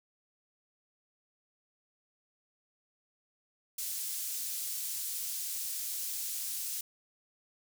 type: high-pass noise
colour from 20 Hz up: pink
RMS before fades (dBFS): -37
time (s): 3.78-6.81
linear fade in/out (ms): 5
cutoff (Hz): 7100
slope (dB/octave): 12
effects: none